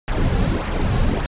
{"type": "noise with flanger", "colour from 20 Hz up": "brown", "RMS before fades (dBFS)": -19, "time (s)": [0.08, 1.26], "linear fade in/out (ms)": 0, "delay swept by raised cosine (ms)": [0.2, 3.3], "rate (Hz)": 1.7, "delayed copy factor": -0.55, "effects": ["resampled to 8000 Hz"]}